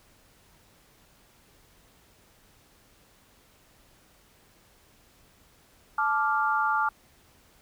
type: chord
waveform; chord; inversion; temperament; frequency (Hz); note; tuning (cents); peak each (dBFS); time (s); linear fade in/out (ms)
sine; D minor; second; equal with one note detuned; 870.9 / 1174.7 / 1396.9; A5 / D6 / F6; -18 / 0 / 0; -27; 5.98-6.89; 5
effects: pink hiss -60 dBFS RMS until 7.61 s